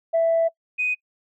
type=tone pair in turn; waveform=sine; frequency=661 / 2496 Hz; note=E5 / D#7; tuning=+5 / +5 cents; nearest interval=octave + major seventh; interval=2300 cents; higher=second; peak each=-15 / -20 dBFS; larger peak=first; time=0.13-0.49 / 0.78-0.95 s; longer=first; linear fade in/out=20 ms; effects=noise-tail reverb RT60 0.1 s tail -24 dB re dry + tanh soft clip ceiling -13 dBFS